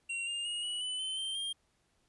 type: tone with pitch steps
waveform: square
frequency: 2747 / 2808 / 2870 / 2934 / 2999 / 3066 / 3134 / 3203 Hz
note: F7 / F7 / F7 / F#7 / F#7 / G7 / G7 / G7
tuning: -29 / +9 / +47 / -15 / +23 / -39 / -1 / +37 cents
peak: -35 dBFS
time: 0.09-1.53 s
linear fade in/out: 10 ms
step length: 180 ms
effects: pink hiss -74 dBFS RMS until 2.08 s + resampled to 24000 Hz